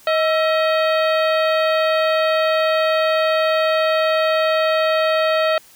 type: harmonic tone with a mistuned harmonic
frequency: 632 Hz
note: D#5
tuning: 27 cents sharp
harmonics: 1 / 2 / 3 / 4 / 5 / 6 / 7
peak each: -16 / -22 / -26 / -28 / -30 / -32 / -33 dBFS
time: 0.07-5.58 s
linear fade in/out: 2 ms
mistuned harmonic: 2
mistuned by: +92 cents
effects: white hiss -48 dBFS RMS until 5.75 s